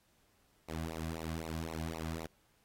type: tone with flanger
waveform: sawtooth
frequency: 80.9 Hz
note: E2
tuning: 32 cents flat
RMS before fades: -40 dBFS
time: 0.68-2.27 s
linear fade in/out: 10 ms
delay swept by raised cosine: 0.6 to 2.3 ms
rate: 3.9 Hz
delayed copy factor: -1
effects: pink hiss -72 dBFS RMS until 2.64 s + AAC 48 kbps